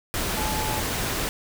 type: tone in noise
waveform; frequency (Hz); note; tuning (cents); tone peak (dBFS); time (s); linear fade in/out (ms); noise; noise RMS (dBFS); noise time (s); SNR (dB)
sine; 863; A5; -34; -30; 0.37-0.8; 0; pink; -27; 0.14-1.29; -6
effects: none